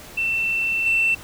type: tone with level steps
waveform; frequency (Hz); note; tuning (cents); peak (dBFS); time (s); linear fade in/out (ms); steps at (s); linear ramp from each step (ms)
sine; 2683; E7; +30; -19 / -15; 0.17-1.15; 10; 0.86; 2
effects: tanh soft clip ceiling -12 dBFS + pink hiss -41 dBFS RMS until 1.23 s